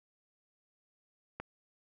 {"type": "click", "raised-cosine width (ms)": 0.5, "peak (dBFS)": -24, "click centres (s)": 1.4, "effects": []}